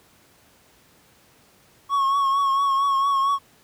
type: tone with vibrato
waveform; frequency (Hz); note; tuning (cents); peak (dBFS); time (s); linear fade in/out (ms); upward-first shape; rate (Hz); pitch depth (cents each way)
triangle; 1102; C#6; -11; -16; 1.89-3.39; 50; triangle; 4.4; 45
effects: pink hiss -56 dBFS RMS until 3.63 s + high-pass 80 Hz 12 dB/octave